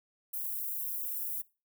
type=high-pass noise; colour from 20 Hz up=white; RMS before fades=-36 dBFS; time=0.33-1.42 s; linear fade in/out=10 ms; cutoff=12000 Hz; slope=24 dB/octave; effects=noise-tail reverb RT60 0.3 s tail -21 dB re dry